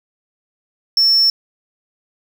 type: tone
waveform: sine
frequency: 5400 Hz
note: E8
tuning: 41 cents sharp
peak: -7 dBFS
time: 0.97-1.3 s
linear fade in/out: 2 ms
effects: tanh soft clip ceiling -9 dBFS + 7-bit